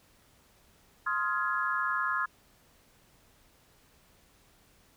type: chord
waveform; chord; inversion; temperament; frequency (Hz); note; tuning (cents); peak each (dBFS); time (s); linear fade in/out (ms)
sine; F minor seventh; second; just; 1047.7 / 1257.2 / 1396.9 / 1676.3; C6 / Eb6 / F6 / Ab6; +2 / +18 / 0 / +16; -33; 1.06-2.26; 10
effects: pink hiss -63 dBFS RMS until 4.96 s